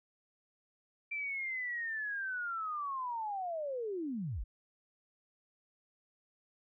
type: linear sweep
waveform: sine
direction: down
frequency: 2356 to 32.87 Hz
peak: -35 dBFS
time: 1.11-4.44 s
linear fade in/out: 10 ms
effects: none